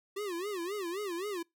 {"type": "tone with vibrato", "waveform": "square", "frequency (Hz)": 376.4, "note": "F#4", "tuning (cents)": 30, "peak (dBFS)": -35, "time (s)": [0.16, 1.43], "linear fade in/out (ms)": 10, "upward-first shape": "sine", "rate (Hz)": 3.8, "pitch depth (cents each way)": 200, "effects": ["noise-tail reverb RT60 0.2 s tail -26 dB re dry"]}